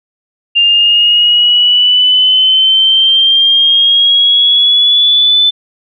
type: exponential sweep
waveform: sine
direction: up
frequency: 2794 to 3520 Hz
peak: -5 dBFS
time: 0.55-5.51 s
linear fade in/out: 20 ms
effects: none